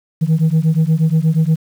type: beating tone pair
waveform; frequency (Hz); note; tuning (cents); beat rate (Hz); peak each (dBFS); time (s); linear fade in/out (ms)
sine; 155.56 / 163.96; D#3 / E3; 0 / -9; 8.4; -12; 0.21-1.56; 20
effects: tanh soft clip ceiling -8 dBFS + 7-bit